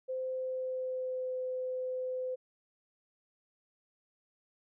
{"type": "tone with pitch glide", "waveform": "sine", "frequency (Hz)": [517, 510.5], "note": ["C5", "C5"], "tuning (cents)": [-21, -43], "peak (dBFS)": -33, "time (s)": [0.08, 2.36], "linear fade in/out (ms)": 20, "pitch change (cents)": -22, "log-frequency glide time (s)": [0.29, 1.36], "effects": []}